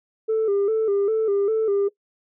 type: tone with vibrato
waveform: sine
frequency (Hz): 420.2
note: G#4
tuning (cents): +20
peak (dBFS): -16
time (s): 0.28-1.89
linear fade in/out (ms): 20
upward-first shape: square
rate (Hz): 2.5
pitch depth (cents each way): 85
effects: noise-tail reverb RT60 0.1 s tail -21 dB re dry + tanh soft clip ceiling -16 dBFS